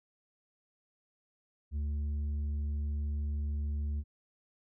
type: tone with tanh clipping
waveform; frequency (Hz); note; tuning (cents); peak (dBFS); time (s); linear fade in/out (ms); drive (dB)
sine; 73.42; D2; 0; -32; 1.71-4.04; 50; 5
effects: none